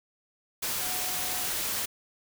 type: tone in noise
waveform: sine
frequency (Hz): 733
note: F#5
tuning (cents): -16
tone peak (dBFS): -42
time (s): 0.8-1.47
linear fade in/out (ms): 10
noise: white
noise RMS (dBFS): -31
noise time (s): 0.62-1.86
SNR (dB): -14
effects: none